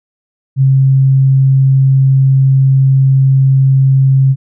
sine tone, 134.3 Hz, C3, 46 cents sharp, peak -5 dBFS, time 0.56-4.36 s, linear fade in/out 50 ms, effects none

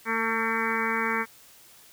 harmonic tone, 225.6 Hz, A3, 44 cents sharp, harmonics 1 / 2 / 4 / 5 / 6 / 7 / 8 / 9 / 10, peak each -33 / -33 / -33 / -33 / -33 / -33 / -33 / -33 / -33 dBFS, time 0.05-1.26 s, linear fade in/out 50 ms, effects white hiss -53 dBFS RMS until 1.92 s

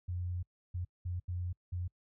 sine tone bursts at uneven times, 89 Hz, F2, 33 cents sharp, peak -34 dBFS, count 5, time 0.08-0.43 / 0.74-0.85 / 1.05-1.2 / 1.28-1.53 / 1.72-1.88 s, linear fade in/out 10 ms, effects noise-tail reverb RT60 0.1 s tail -26 dB re dry

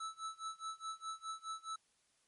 square tone with tremolo, 1311 Hz, E6, 10 cents flat, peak -40 dBFS, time 0-1.76 s, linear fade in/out 5 ms, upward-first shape sine, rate 4.8 Hz, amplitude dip 95%, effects white hiss -75 dBFS RMS until 2.27 s + MP3 48 kbps

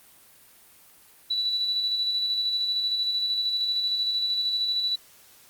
sine tone with tremolo, 3951 Hz, B7, in tune, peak -22 dBFS, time 1.3-4.96 s, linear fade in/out 10 ms, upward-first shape square, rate 13 Hz, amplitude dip 30%, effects white hiss -54 dBFS RMS until 5.49 s + Opus 32 kbps

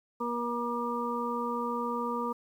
harmonic tone, 238.5 Hz, A#3, 40 cents sharp, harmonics 1 / 2 / 4 / 5, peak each -35 / -35 / -35 / -35 dBFS, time 0.2-2.33 s, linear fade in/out 10 ms, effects 10-bit

